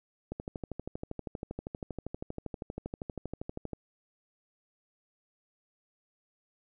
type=click train; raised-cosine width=2 ms; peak=-23 dBFS; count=44; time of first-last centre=0.32-3.733 s; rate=12.6 Hz; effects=none